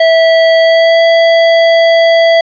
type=tone with pitch glide; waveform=square; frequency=655 to 663.8 Hz; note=E5 to E5; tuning=-11 to +12 cents; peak=-5 dBFS; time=0-2.41 s; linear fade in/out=5 ms; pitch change=+23 cents; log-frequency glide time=0.6-1.03 s; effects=resampled to 11025 Hz + 7-bit